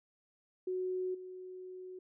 sine tone with level steps, 369.1 Hz, F#4, 4 cents flat, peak -33 / -44 dBFS, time 0.67-1.99 s, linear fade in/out 5 ms, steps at 1.14 s, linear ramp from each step 10 ms, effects none

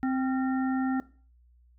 harmonic tone with a mistuned harmonic, 261.6 Hz, C4, in tune, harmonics 1 / 3 / 5 / 7, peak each -25 / -35 / -39 / -42 dBFS, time 0.03-1 s, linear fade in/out 0 ms, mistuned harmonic 5, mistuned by +86 cents, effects noise-tail reverb RT60 0.4 s tail -19 dB re dry + added 60 Hz sine -57 dBFS peak until 1.78 s

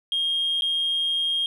sine tone with dropouts, 3234 Hz, G#7, 47 cents flat, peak -20 dBFS, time 0.12-1.46 s, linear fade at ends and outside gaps 1 ms, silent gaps 0.61-0.621 s, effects tanh soft clip ceiling -18 dBFS + 10-bit

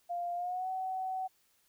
sine tone with pitch glide, 698.5 to 753 Hz, F5 to F#5, 0 to +30 cents, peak -33 dBFS, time 0.09-1.28 s, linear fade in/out 20 ms, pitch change +130 cents, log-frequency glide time 0.35-0.69 s, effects white hiss -71 dBFS RMS until 1.68 s

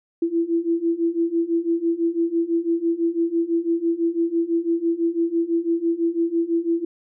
sine beating tone pair, 331.7 / 337.7 Hz, E4 / E4, +11 / +42 cents, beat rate 6 Hz, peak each -23 / -21 dBFS, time 0.22-6.85 s, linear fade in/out 5 ms, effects none

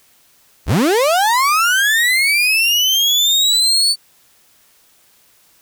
35% pulse linear sweep, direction up, 37 to 4528 Hz, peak -10 dBFS, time 0.66-3.96 s, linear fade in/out 50 ms, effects white hiss -53 dBFS RMS until 5.61 s

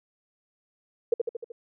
sine tone with echo, 467.3 Hz, A#4, 4 cents sharp, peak -17 dBFS, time 1.12-1.14 s, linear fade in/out 5 ms, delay 76 ms, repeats 5, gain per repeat -4 dB, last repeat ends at 1.52 s, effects none

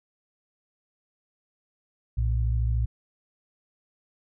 sine tone pair together, 60.4 / 113.89 Hz, B1 / A#2, -38 / -40 cents, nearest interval major seventh, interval 1098 cents, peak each -23 / -27 dBFS, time 2.17-2.86 s, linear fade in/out 10 ms, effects none

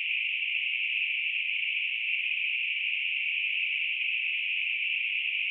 white band-pass noise, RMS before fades -30 dBFS, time 0-5.5 s, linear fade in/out 0 ms, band 2300 to 2800 Hz, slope 96 dB/octave, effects none

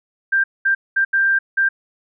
sine tone bursts at uneven times, 1582 Hz, G6, 15 cents sharp, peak -13 dBFS, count 5, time 0.32-0.44 / 0.65-0.75 / 0.96-1.05 / 1.13-1.39 / 1.57-1.69 s, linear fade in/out 10 ms, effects none

